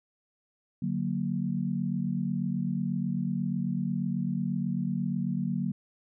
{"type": "chord", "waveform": "sine", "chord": "D augmented", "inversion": "none", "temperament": "equal", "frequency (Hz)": [146.83, 185, 233.1], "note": ["D3", "F#3", "A#3"], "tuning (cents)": [0, 0, 0], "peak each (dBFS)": [-33, -30, -32], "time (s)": [0.82, 5.72], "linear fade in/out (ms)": 5, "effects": []}